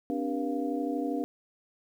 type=tone cluster; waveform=sine; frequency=259.1 / 291.5 / 392.7 / 478.2 / 696 Hz; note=C4 / D4 / G4 / A#4 / F5; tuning=-17 / -13 / +3 / +44 / -6 cents; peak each=-34 / -31 / -39 / -36 / -38 dBFS; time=0.1-1.24 s; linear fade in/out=0 ms; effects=10-bit